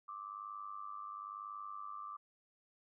sine tone with amplitude modulation, 1174.7 Hz, D6, in tune, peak -40 dBFS, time 0.08-2.17 s, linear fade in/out 10 ms, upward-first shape sine, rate 101 Hz, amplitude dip 80%, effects none

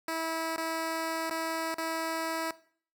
10% pulse tone with dropouts, 325.1 Hz, E4, 24 cents flat, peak -23 dBFS, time 0.08-2.51 s, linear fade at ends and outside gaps 2 ms, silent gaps 0.562-0.579 / 1.298-1.309 / 1.743-1.782 s, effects noise-tail reverb RT60 0.5 s tail -18 dB re dry

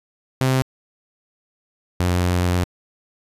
sawtooth tone pair in turn, 130.81 / 89.2 Hz, C3 / F2, 0 / +37 cents, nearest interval perfect fifth, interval 663 cents, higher first, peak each -12 / -13 dBFS, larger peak first, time 0.41-0.62 / 2-2.64 s, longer second, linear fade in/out 0 ms, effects resampled to 32000 Hz

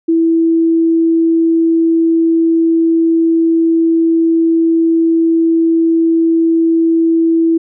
sine tone, 329.1 Hz, E4, 3 cents flat, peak -8 dBFS, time 0.08-7.58 s, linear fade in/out 10 ms, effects none

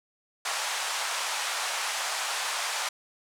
pink band-pass noise, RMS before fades -31 dBFS, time 0.45-2.89 s, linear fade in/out 5 ms, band 740 to 9600 Hz, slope 24 dB/octave, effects none

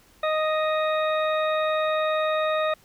harmonic tone, 622.3 Hz, D#5, in tune, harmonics 1 / 2 / 3 / 4 / 6, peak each -23 / -27 / -33 / -36 / -35 dBFS, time 0.23-2.74 s, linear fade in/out 5 ms, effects pink hiss -57 dBFS RMS until 2.84 s

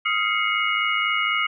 sine tone cluster, 1257 / 1371 / 2101 / 2205 / 2885 Hz, D#6 / F6 / C7 / C#7 / F#7, +17 / -32 / +7 / -10 / -44 cents, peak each -26 / -29 / -27 / -24 / -27 dBFS, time 0.05-1.47 s, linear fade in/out 10 ms, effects none

